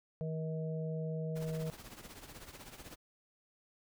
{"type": "harmonic tone", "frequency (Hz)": 159.1, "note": "D#3", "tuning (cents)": 39, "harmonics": [1, 3, 4], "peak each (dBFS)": [-36, -42, -46], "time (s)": [0.21, 1.7], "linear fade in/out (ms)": 0}
{"type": "noise with tremolo", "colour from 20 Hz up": "pink", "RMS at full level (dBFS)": -48, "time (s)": [1.35, 2.96], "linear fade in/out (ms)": 20, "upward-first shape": "triangle", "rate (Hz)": 16, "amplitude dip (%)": 75}
{"effects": []}